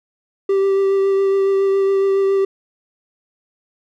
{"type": "tone with vibrato", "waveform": "triangle", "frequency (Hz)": 390.8, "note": "G4", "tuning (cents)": -5, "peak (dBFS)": -11, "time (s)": [0.49, 2.45], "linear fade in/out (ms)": 5, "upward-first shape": "triangle", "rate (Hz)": 7.2, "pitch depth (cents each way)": 15, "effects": []}